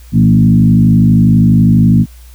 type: tone with frequency modulation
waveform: sine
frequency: 174.61 Hz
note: F3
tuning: in tune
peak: -4 dBFS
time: 0.12-2.06 s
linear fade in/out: 50 ms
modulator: 52.2 Hz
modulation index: 1.4
effects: added 60 Hz sine -33 dBFS peak until 2.34 s + white hiss -45 dBFS RMS until 2.34 s